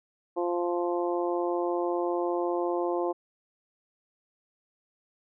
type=harmonic tone; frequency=174.61 Hz; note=F3; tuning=in tune; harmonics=2 / 3 / 4 / 5 / 6; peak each=-28 / -32 / -34 / -36 / -38 dBFS; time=0.36-3.13 s; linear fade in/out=20 ms; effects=none